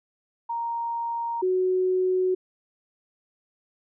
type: tone pair in turn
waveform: sine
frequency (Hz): 932.3 / 370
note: A#5 / F#4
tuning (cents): 0 / 0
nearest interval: octave + major third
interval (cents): 1600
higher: first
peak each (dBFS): -26 / -20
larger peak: second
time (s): 0.49-1.42 / 1.42-2.35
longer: neither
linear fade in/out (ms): 10
effects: none